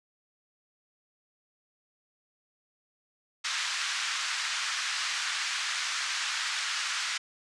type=band-pass noise; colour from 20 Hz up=pink; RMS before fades=-32 dBFS; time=3.44-7.18 s; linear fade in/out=10 ms; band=1300 to 6900 Hz; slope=24 dB/octave; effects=resampled to 24000 Hz